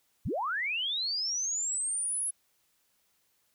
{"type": "linear sweep", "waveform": "sine", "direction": "up", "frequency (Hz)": [43.43, 10810], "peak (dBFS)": -29, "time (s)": [0.25, 2.31], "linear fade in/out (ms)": 10, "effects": ["white hiss -72 dBFS RMS until 3.54 s"]}